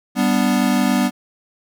square chord, G major, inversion none, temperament equal, 196 / 246.9 / 293.7 Hz, G3 / B3 / D4, 0 / 0 / 0 cents, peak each -20 / -18 / -23 dBFS, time 0.15-1.11 s, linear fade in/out 50 ms, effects none

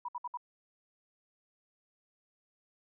sine tone bursts, 974 Hz, B5, 24 cents flat, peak -35 dBFS, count 4, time 0.05-0.373 s, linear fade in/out 5 ms, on 35 ms, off 61 ms, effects none

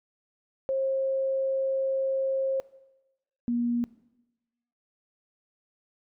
sine tone pair in turn, 535 / 238.6 Hz, C5 / A#3, +38 / +41 cents, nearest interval octave + major second, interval 1397 cents, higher first, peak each -24 dBFS, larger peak neither, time 0.69-2.6 / 3.48-3.84 s, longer first, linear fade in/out 0 ms, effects noise-tail reverb RT60 1.0 s tail -19 dB re dry

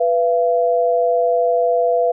sine tone pair together, 493.9 / 680.8 Hz, B4 / F5, 0 / -44 cents, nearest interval tritone, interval 556 cents, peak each -16 dBFS, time 0-2.12 s, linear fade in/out 10 ms, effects none

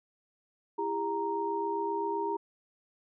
sine tone cluster, 335.4 / 403.1 / 932 Hz, E4 / G4 / A#5, +30 / +48 / -1 cents, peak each -37 / -33 / -32 dBFS, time 0.78-2.37 s, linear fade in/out 10 ms, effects none

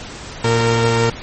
sawtooth tone pair together, 116.54 / 460.3 Hz, A#2 / A#4, 0 / -22 cents, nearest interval 2 octaves, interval 2378 cents, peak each -12 dBFS, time 0.44-1.1 s, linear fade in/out 5 ms, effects pink hiss -32 dBFS RMS until 1.22 s + MP3 32 kbps

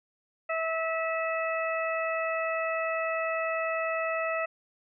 harmonic tone, 650 Hz, E5, 24 cents flat, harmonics 1 / 2 / 3 / 4, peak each -30 / -33 / -35 / -36 dBFS, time 0.49-4.46 s, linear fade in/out 10 ms, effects none

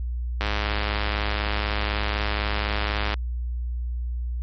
click train, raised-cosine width 0.3 ms, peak -9 dBFS, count 285, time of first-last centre 0.41-3.141 s, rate 104 Hz, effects added 60 Hz sine -25 dBFS peak until 4.42 s + MP3 32 kbps

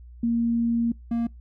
sine / triangle tone pair in turn, 233.1 / 233.1 Hz, A#3 / A#3, 0 / 0 cents, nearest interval unison, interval 0 cents, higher neither, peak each -20 dBFS, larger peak neither, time 0.23-0.92 / 1.11-1.27 s, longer first, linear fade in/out 5 ms, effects noise-tail reverb RT60 0.2 s tail -25 dB re dry + added 60 Hz sine -42 dBFS peak until 1.4 s

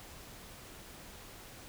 silence, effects pink hiss -51 dBFS RMS until 1.68 s

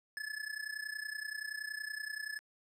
square tone with amplitude modulation, 1721 Hz, A6, 39 cents flat, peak -36 dBFS, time 0.17-2.39 s, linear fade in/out 0 ms, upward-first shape sine, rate 30.6 Hz, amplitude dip 85%, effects low-pass 12000 Hz 12 dB/octave

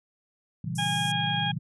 sine chord, A# diminished seventh, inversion none, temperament equal with one note detuned, 116.54 / 138.03 / 164.81 / 196 Hz, A#2 / C#3 / E3 / G3, 0 / -7 / 0 / 0 cents, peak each -35 / -35 / -32 / -38 dBFS, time 0.64-1.59 s, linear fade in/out 5 ms
white band-pass noise, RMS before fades -41 dBFS, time 0.75-1.12 s, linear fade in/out 5 ms, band 5300 to 11000 Hz, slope 96 dB/octave
harmonic tone, 818 Hz, G#5, 26 cents flat, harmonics 1 / 2 / 3 / 4, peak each -30 / -33 / -37 / -29 dBFS, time 0.78-1.52 s, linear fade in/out 10 ms
clicks, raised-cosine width 0.3 ms, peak -36 dBFS, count 9, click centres 1.203 / 1.235 / 1.267 / 1.3 / 1.335 / 1.367 / 1.399 / 1.43 / 1.464 s
effects none

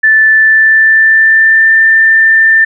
sine tone with pitch glide, 1757 to 1786.7 Hz, A6 to A6, -3 to +26 cents, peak -3 dBFS, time 0.03-2.65 s, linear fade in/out 10 ms, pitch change +29 cents, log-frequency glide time 0.31-1.75 s, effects none

